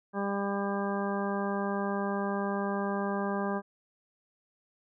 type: harmonic tone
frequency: 199.5 Hz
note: G3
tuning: 31 cents sharp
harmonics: 1 / 2 / 3 / 4 / 5 / 6 / 8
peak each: -32 / -35 / -37 / -38 / -39 / -40 / -41 dBFS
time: 0.13-3.62 s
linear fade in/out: 50 ms
effects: none